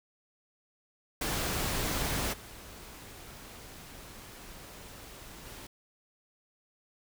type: noise with level steps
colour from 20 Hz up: pink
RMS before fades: -32 / -48 / -46 dBFS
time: 1.21-5.67 s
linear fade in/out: 5 ms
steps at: 2.32 / 5.45 s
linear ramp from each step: 20 ms
effects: none